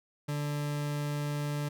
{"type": "tone", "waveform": "40% pulse", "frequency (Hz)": 146.5, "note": "D3", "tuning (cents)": -4, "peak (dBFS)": -30, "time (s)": [0.28, 1.69], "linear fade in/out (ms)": 10, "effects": []}